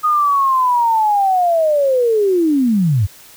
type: linear sweep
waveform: sine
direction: down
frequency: 1244.5 to 88.1 Hz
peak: -11 dBFS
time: 0.03-3.07 s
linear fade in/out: 20 ms
effects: white hiss -42 dBFS RMS until 3.36 s